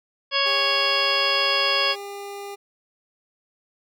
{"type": "harmonic tone", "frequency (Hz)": 554.4, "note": "C#5", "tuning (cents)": 0, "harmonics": [1, 2, 3, 4, 5, 6, 8, 9], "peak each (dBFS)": [-28, -26, -29, -29, -26, -25, -30, -26], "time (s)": [0.31, 1.96], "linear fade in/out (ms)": 50}
{"type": "tone", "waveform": "25% pulse", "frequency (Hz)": 402.1, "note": "G4", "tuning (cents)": 44, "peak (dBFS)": -29, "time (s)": [0.45, 2.56], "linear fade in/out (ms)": 20}
{"effects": []}